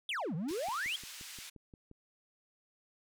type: exponential two-way sweep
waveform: triangle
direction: down then up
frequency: 3627 to 146.83 to 3395 Hz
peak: -32 dBFS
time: 0.09-0.96 s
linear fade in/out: 2 ms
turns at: 0.35 s
type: band-pass noise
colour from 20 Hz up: pink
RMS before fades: -48 dBFS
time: 0.48-1.5 s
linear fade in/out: 10 ms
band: 2400 to 11000 Hz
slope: 12 dB/octave
type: click train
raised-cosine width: 3 ms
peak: -40 dBFS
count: 9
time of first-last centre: 0.51-1.914 s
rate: 5.7 Hz
effects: none